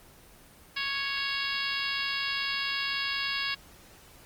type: harmonic tone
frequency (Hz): 554.4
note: C#5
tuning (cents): 0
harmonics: 2 / 3 / 4 / 5 / 6 / 7 / 8 / 9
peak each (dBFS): -39 / -35 / -36 / -35 / -37 / -39 / -37 / -39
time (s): 0.76-3.55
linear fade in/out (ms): 10
effects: pink hiss -54 dBFS RMS until 4.25 s + Opus 24 kbps